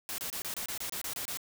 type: noise bursts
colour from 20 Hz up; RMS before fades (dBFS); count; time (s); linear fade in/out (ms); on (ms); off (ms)
white; -37; 11; 0.09-1.372; 0; 92; 27
effects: none